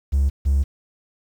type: tone pair in turn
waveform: triangle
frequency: 69.3 / 69.3 Hz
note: C#2 / C#2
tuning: 0 / 0 cents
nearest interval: unison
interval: 0 cents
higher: neither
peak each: -12 dBFS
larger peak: neither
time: 0.12-0.3 / 0.45-0.64 s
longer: second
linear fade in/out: 20 ms
effects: tanh soft clip ceiling -10 dBFS + 8-bit